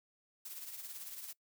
blue noise with tremolo, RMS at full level -44 dBFS, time 0.45-1.33 s, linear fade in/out 5 ms, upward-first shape triangle, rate 18 Hz, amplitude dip 60%, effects noise-tail reverb RT60 0.1 s tail -21 dB re dry

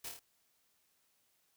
white noise with echo, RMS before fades -44 dBFS, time 0.04-0.09 s, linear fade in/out 5 ms, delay 26 ms, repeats 4, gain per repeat -3 dB, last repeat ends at 0.194 s, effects white hiss -75 dBFS RMS until 1.56 s

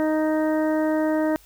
harmonic tone, 311.1 Hz, D#4, in tune, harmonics 1 / 2 / 3 / 4 / 5 / 6, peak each -21 / -24 / -32 / -39 / -37 / -37 dBFS, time 0-1.36 s, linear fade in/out 0 ms, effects added 50 Hz sine -54 dBFS peak until 1.45 s + white hiss -54 dBFS RMS until 1.45 s

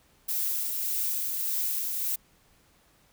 violet noise with tremolo, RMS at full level -28 dBFS, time 0.28-2.16 s, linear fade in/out 10 ms, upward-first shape triangle, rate 1.7 Hz, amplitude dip 35%, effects pink hiss -63 dBFS RMS until 3.12 s

